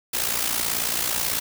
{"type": "noise with amplitude modulation", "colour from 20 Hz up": "white", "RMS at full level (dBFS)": -22, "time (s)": [0.13, 1.4], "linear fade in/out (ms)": 10, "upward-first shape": "sine", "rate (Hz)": 58.3, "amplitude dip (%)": 65, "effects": []}